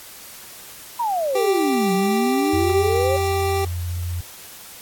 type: exponential two-way sweep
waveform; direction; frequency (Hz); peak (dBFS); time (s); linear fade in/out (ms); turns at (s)
sine; down then up; 987.8 to 180.3 to 558; -19; 0.99-3.17; 10; 1.93
type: tone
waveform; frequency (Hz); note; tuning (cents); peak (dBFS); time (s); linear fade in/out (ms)
25% pulse; 392; G4; 0; -16; 1.35-3.65; 5
type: tone with vibrato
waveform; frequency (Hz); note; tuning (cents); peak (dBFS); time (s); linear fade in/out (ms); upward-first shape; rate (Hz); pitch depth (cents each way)
sine; 87.31; F2; 0; -23; 2.53-4.21; 5; sine; 16; 8
effects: white hiss -40 dBFS RMS until 4.81 s + AAC 64 kbps